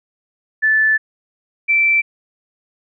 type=tone pair in turn; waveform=sine; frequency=1749 / 2335 Hz; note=A6 / D7; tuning=-11 / -11 cents; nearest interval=perfect fourth; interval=500 cents; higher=second; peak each=-11 / -11 dBFS; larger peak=neither; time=0.62-0.98 / 1.68-2.02 s; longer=first; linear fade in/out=20 ms; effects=none